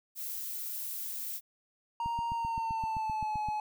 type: noise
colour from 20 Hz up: violet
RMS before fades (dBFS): -38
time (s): 0.15-1.41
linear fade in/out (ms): 50
type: tone with pitch glide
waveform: triangle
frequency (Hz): 932.3 to 850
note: A#5 to G#5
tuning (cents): 0 to +40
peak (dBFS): -29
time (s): 2-3.6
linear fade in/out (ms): 2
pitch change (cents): -160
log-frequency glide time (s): 2.31-3.39
type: click train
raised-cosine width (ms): 5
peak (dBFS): -29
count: 12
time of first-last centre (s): 2.06-3.487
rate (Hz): 7.71
effects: none